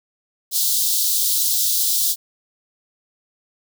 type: high-pass noise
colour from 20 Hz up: white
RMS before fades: -19 dBFS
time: 0.51-2.16 s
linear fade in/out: 50 ms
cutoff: 3500 Hz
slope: 48 dB/octave
effects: none